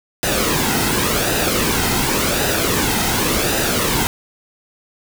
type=noise with flanger; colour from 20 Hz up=pink; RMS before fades=-18 dBFS; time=0.23-4.07 s; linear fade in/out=0 ms; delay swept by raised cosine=0.9 to 1.77 ms; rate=0.9 Hz; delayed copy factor=-0.55; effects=none